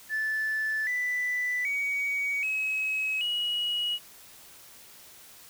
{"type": "tone with pitch steps", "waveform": "sine", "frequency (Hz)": [1748, 1984.9, 2254, 2559, 2906], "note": ["A6", "B6", "C#7", "D#7", "F#7"], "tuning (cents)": [-12, 8, 28, 48, -32], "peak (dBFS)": -25, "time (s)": [0.09, 3.99], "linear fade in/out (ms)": 50, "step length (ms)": 780, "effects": ["tanh soft clip ceiling -23 dBFS", "white hiss -51 dBFS RMS until 5.49 s"]}